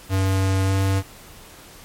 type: tone with pitch glide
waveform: square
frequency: 95.7 to 96.7 Hz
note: G2 to G2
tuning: -41 to -23 cents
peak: -18 dBFS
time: 0.09-1.03 s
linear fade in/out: 50 ms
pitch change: +18 cents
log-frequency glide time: 0.65-0.73 s
effects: pink hiss -44 dBFS RMS until 1.84 s + MP3 64 kbps